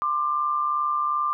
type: tone pair together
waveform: sine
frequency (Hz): 1046.5 / 1189.1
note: C6 / D6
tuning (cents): 0 / +21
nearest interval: major second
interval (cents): 221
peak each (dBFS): -29 / -22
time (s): 0.02-1.33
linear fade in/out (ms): 0
effects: none